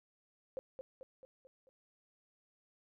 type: tone with echo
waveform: sine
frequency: 523.3 Hz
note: C5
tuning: in tune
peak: -37 dBFS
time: 0.57-0.59 s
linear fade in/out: 0 ms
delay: 220 ms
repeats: 5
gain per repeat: -5 dB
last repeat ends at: 1.69 s
effects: none